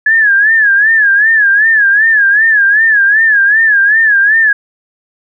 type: tone with vibrato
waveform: sine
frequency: 1696 Hz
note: G#6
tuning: 36 cents sharp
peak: -5 dBFS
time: 0.06-4.53 s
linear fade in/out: 5 ms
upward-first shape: sine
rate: 2.6 Hz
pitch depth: 120 cents each way
effects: none